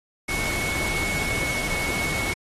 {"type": "tone in noise", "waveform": "sine", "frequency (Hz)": 2204, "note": "C#7", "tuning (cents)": -11, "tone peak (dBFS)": -27, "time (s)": [0.28, 2.34], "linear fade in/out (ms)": 10, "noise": "pink", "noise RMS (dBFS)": -29, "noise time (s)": [0.28, 2.34], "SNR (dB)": -1, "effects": ["AAC 32 kbps"]}